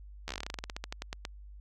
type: slowing click train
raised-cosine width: 0.2 ms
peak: -19 dBFS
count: 21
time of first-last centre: 0.28-1.251 s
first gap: 12 ms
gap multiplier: 1.13
effects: added 50 Hz sine -46 dBFS peak until 1.6 s